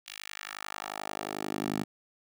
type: tone with high-pass filter sweep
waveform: 10% pulse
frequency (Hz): 51.3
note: G#1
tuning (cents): -21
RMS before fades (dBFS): -37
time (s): 0.06-1.84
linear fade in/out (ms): 10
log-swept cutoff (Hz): 2900 to 200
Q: 1.4
effects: none